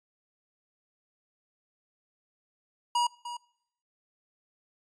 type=tone with echo; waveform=square; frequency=959 Hz; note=A#5; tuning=49 cents sharp; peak=-24 dBFS; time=2.95-3.07 s; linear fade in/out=5 ms; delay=300 ms; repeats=1; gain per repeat=-12 dB; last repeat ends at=3.37 s; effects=noise-tail reverb RT60 0.8 s tail -24 dB re dry + resampled to 22050 Hz